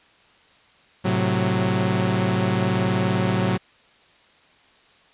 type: chord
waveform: sawtooth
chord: F# diminished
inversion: first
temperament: equal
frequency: 110 / 130.81 / 185 Hz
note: A2 / C3 / F#3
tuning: 0 / 0 / 0 cents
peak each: -20 / -22 / -18 dBFS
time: 1.04-3.58 s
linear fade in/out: 20 ms
effects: white hiss -55 dBFS RMS until 5.13 s + resampled to 8000 Hz